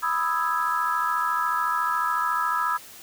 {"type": "chord", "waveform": "sine", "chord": "E major seventh", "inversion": "second", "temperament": "equal", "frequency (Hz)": [987.8, 1244.5, 1318.5, 1661.2], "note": ["B5", "D#6", "E6", "G#6"], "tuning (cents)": [0, 0, 0, 0], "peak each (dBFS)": [-27, -28, -26, -30], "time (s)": [0.02, 2.78], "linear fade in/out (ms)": 20, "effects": ["white hiss -45 dBFS RMS until 3.02 s"]}